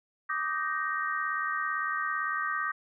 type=chord; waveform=sine; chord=Eb major seventh; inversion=third; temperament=just; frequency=1166.7 / 1244.5 / 1555.6 / 1866.8 Hz; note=D6 / Eb6 / G6 / Bb6; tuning=-12 / 0 / -14 / +2 cents; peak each=-34 dBFS; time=0.29-2.72 s; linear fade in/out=10 ms; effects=none